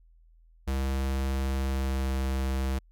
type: tone with pitch glide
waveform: square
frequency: 66.9 to 66.28 Hz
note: C2 to C2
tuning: +39 to +23 cents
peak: -27 dBFS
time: 0.67-2.79 s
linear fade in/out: 10 ms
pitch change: -16 cents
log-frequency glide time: 1.6-2.13 s
effects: added 41 Hz sine -55 dBFS peak until 2.91 s